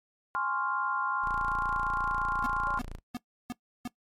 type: chord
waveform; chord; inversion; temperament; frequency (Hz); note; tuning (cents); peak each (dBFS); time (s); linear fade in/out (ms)
sine; Db major seventh; second; equal; 830.6 / 1046.5 / 1108.7 / 1396.9; Ab5 / C6 / Db6 / F6; 0 / 0 / 0 / 0; -37 / -31 / -37 / -32; 0.35-2.79; 0
type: tone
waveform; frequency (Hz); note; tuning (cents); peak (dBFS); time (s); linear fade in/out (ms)
sawtooth; 28.61; A#0; -31; -34; 1.22-3; 50
type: tone bursts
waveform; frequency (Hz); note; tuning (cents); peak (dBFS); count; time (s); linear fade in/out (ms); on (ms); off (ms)
square; 244.3; B3; -19; -33; 5; 2.44-3.875; 0; 23; 330
type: tone with exponential decay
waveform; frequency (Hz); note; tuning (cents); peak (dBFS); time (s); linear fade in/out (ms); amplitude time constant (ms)
triangle; 576; D5; -34; -40; 2.67-2.94; 5; 57
effects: noise-tail reverb RT60 0.1 s tail -20 dB re dry + MP3 64 kbps